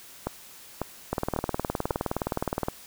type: two click trains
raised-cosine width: 1 ms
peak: -12 / -13 dBFS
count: 31 / 4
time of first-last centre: 1.13-2.684 / 0.27-1.909 s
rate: 19.3 / 1.83 Hz
effects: white hiss -48 dBFS RMS until 2.86 s